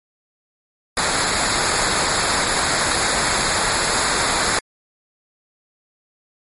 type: noise with comb filter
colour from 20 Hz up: pink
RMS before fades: -19 dBFS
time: 0.97-4.59 s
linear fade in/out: 2 ms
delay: 0.34 ms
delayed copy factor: -0.7
effects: MP3 48 kbps